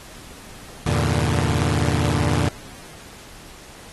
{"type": "chord", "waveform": "sawtooth", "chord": "E half-diminished seventh", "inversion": "none", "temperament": "equal", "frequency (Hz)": [82.41, 98, 116.54, 146.83], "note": ["E2", "G2", "Bb2", "D3"], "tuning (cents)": [0, 0, 0, 0], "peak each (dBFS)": [-19, -23, -19, -19], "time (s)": [0.86, 2.49], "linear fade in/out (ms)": 5, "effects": ["pink hiss -42 dBFS RMS until 3.92 s", "AAC 32 kbps"]}